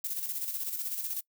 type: noise with tremolo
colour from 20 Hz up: violet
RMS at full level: -33 dBFS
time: 0.04-1.21 s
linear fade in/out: 5 ms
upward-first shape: square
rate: 16 Hz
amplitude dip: 50%
effects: noise-tail reverb RT60 0.1 s tail -23 dB re dry

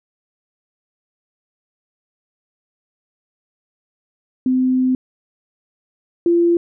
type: tone pair in turn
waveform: sine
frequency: 256.7 / 342.7 Hz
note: C4 / F4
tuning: -33 / -33 cents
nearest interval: perfect fourth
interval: 500 cents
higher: second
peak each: -13 / -11 dBFS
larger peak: second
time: 4.46-4.95 / 6.26-6.57 s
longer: first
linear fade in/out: 2 ms
effects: none

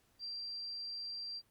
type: tone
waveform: sine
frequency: 4719 Hz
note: D8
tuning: 7 cents sharp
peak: -40 dBFS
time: 0.19-1.42 s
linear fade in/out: 50 ms
effects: pink hiss -72 dBFS RMS until 1.5 s + Opus 48 kbps

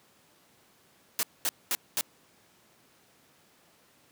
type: noise bursts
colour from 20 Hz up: white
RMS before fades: -28 dBFS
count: 4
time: 1.19-2.01 s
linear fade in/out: 0 ms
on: 40 ms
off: 220 ms
effects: pink hiss -62 dBFS RMS until 4.11 s + high-pass 150 Hz 12 dB/octave

